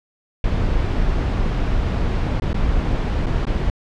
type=noise with dropouts; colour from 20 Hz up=brown; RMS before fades=-19 dBFS; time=0.44-3.7 s; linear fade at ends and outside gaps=2 ms; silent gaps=2.399-2.42 / 2.531-2.543 / 3.26-3.266 / 3.453-3.468 s; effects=low-pass 4000 Hz 12 dB/octave